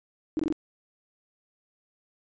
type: tone bursts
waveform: sine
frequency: 312.3 Hz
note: D#4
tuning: 7 cents sharp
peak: -23 dBFS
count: 4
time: 0.37-0.525 s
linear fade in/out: 0 ms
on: 23 ms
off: 21 ms
effects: resampled to 16000 Hz